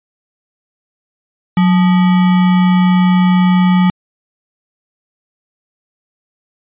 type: tone with sample-and-hold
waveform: sine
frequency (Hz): 182.2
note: F#3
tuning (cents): -26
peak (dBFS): -7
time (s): 1.57-3.9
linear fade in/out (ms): 2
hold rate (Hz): 1050
effects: resampled to 8000 Hz